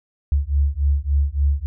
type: beating tone pair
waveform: sine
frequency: 69.3 / 72.8 Hz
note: C#2 / D2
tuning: 0 / -15 cents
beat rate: 3.5 Hz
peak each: -19 dBFS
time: 0.32-1.66 s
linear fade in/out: 0 ms
effects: none